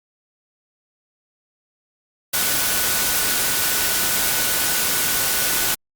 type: tone in noise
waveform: sine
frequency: 1480 Hz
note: F#6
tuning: in tune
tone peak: -31 dBFS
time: 2.33-5.75 s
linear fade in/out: 10 ms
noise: white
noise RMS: -20 dBFS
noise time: 2.33-5.75 s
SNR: -14 dB
effects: Opus 48 kbps